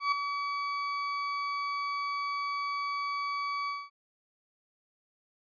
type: tone with ADSR envelope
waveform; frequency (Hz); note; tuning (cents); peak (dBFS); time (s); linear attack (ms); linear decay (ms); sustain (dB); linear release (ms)
35% pulse; 1140; C#6; +48; -21; 0-3.9; 120; 5; -8; 220
effects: resampled to 11025 Hz